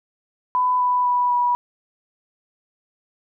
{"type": "tone with pitch steps", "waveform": "sine", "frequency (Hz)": [1000, 991.4, 982.8, 974.3], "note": ["B5", "B5", "B5", "B5"], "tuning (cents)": [21, 6, -9, -24], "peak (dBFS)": -16, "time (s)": [0.55, 1.55], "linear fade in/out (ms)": 0, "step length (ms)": 250, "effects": []}